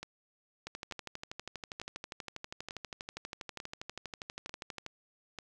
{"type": "two click trains", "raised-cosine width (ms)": 0.2, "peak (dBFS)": [-23, -24], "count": [53, 7], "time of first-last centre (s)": [[0.67, 4.864], [0.03, 5.387]], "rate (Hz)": [12.4, 1.12], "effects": []}